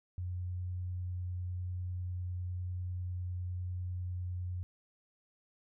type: tone with vibrato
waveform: sine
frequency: 90.1 Hz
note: F#2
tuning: 45 cents flat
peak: -35 dBFS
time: 0.18-4.63 s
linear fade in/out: 0 ms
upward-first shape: triangle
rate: 10 Hz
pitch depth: 9 cents each way
effects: none